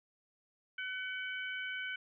harmonic tone, 755 Hz, F#5, 35 cents sharp, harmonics 2 / 3 / 4, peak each -39 / -43 / -45 dBFS, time 0.78-1.96 s, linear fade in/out 5 ms, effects none

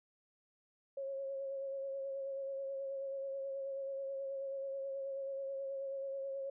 sine tone with vibrato, 545 Hz, C#5, 29 cents flat, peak -38 dBFS, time 0.97-6.5 s, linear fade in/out 5 ms, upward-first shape sine, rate 9.3 Hz, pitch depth 24 cents each way, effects none

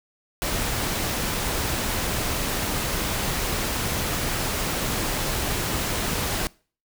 pink noise, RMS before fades -26 dBFS, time 0.42-6.47 s, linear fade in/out 0 ms, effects noise-tail reverb RT60 0.4 s tail -23 dB re dry

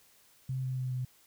sine tone with pitch steps, 130.81 / 129.53 / 128.27 / 127.01 Hz, C3 / C3 / C3 / B2, 0 / -17 / -34 / +49 cents, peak -31 dBFS, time 0.49-1.05 s, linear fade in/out 5 ms, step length 140 ms, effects white hiss -63 dBFS RMS until 1.26 s

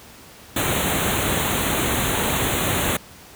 pink band-stop noise, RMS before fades -21 dBFS, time 0.56-2.97 s, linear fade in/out 5 ms, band 4100 to 6300 Hz, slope 96 dB/octave, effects pink hiss -44 dBFS RMS until 3.35 s + high-pass 60 Hz 12 dB/octave

